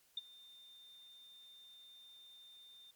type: tone with ADSR envelope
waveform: sine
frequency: 3610 Hz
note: A7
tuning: 44 cents sharp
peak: -35 dBFS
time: 0.17-2.91 s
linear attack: 5 ms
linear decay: 24 ms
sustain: -21 dB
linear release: 5 ms
effects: white hiss -71 dBFS RMS until 2.95 s + MP3 96 kbps